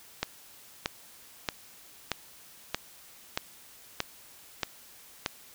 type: click train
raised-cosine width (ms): 0.2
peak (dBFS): -10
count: 9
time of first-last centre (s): 0.23-5.261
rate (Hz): 1.59
effects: white hiss -53 dBFS RMS until 5.54 s